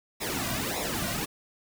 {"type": "noise with flanger", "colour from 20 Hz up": "pink", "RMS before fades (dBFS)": -31, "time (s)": [0.2, 1.26], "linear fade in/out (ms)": 20, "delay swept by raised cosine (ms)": [0.65, 2.35], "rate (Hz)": 1.7, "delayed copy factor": -0.85, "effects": []}